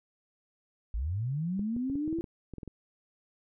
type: linear sweep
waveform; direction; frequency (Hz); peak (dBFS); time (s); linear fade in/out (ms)
sine; up; 48.83 to 341.1; -29; 0.94-2.21; 0
type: clicks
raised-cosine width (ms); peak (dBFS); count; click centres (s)
3; -28; 12; 1.594 / 1.765 / 1.899 / 1.955 / 2.078 / 2.128 / 2.187 / 2.242 / 2.537 / 2.583 / 2.632 / 2.677
effects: none